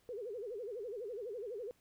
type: tone with vibrato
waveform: sine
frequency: 446.4 Hz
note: A4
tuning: 25 cents sharp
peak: -40 dBFS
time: 0.09-1.71 s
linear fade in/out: 0 ms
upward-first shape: sine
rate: 12 Hz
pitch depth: 220 cents each way
effects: pink hiss -72 dBFS RMS until 1.8 s